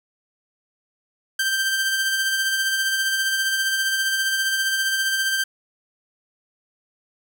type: tone with tremolo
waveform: sawtooth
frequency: 1568 Hz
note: G6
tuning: in tune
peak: -15 dBFS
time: 1.39-5.44 s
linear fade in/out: 5 ms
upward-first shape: sine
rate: 15 Hz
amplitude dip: 35%
effects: none